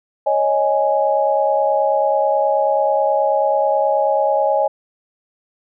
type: chord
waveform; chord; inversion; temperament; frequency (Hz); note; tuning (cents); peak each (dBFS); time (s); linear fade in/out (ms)
sine; C# suspended second; none; just; 554.4 / 623.7 / 831.5; C#5 / D#5 / G#5; 0 / +4 / +2; -18; 0.26-4.68; 10
effects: none